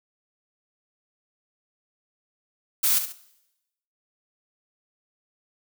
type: noise with echo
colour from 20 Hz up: blue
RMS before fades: -21 dBFS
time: 2.83-2.99 s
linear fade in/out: 10 ms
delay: 69 ms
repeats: 2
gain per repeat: -9 dB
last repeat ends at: 3.128 s
effects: noise-tail reverb RT60 0.9 s tail -19 dB re dry